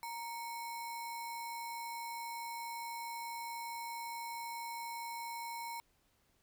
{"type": "tone with sample-and-hold", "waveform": "sine", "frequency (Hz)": 932.3, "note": "A#5", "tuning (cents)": 0, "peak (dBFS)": -40, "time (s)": [0.03, 5.8], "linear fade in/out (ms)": 0, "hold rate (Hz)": 3150, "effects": ["pink hiss -74 dBFS RMS until 6.42 s"]}